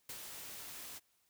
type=noise with ADSR envelope; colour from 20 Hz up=white; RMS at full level=-44 dBFS; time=0.09-1 s; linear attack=4 ms; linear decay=52 ms; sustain=-4 dB; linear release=33 ms; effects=white hiss -75 dBFS RMS until 1.29 s